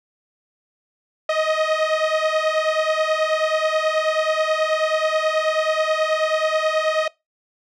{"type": "beating tone pair", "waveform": "sawtooth", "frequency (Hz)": [622.3, 631.6], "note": ["D#5", "D#5"], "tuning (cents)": [0, 26], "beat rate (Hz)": 9.3, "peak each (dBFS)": -17, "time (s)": [1.29, 7.08], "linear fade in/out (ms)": 5, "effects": ["noise-tail reverb RT60 0.2 s tail -21 dB re dry", "low-pass 4000 Hz 12 dB/octave"]}